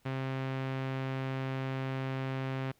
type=tone with low-pass filter; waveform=sawtooth; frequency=132.7 Hz; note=C3; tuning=25 cents sharp; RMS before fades=-35 dBFS; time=0.05-2.72 s; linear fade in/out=10 ms; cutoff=2600 Hz; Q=1.2; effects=pink hiss -69 dBFS RMS until 2.79 s